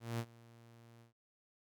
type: tone with ADSR envelope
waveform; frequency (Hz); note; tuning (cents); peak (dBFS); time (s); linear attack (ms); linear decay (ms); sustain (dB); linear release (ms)
sawtooth; 116.54; A#2; 0; -31; 0-1.13; 190; 60; -23; 120
effects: none